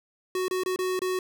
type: tone with dropouts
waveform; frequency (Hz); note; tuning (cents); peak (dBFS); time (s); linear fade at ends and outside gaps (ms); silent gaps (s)
square; 370; F#4; 0; -26; 0.35-1.19; 2; 0.482-0.51 / 0.635-0.66 / 0.761-0.789 / 0.992-1.018
effects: none